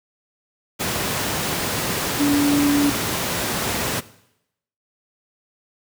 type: tone in noise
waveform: sine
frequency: 287.8 Hz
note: D4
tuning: 35 cents flat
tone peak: -15 dBFS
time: 2.19-2.91 s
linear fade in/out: 20 ms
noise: pink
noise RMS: -23 dBFS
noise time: 0.79-4.01 s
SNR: +5 dB
effects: noise-tail reverb RT60 0.8 s tail -18 dB re dry + high-pass 100 Hz 12 dB/octave